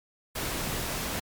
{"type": "noise", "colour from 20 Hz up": "pink", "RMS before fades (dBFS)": -32, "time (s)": [0.35, 1.2], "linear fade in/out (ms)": 10, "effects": ["MP3 96 kbps"]}